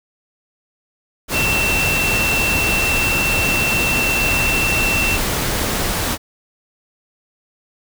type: tone in noise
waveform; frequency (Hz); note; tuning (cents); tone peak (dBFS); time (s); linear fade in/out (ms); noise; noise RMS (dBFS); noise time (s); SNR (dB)
sine; 2693; E7; +36; -17; 1.32-5.19; 50; pink; -20; 1.28-6.18; 0
effects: none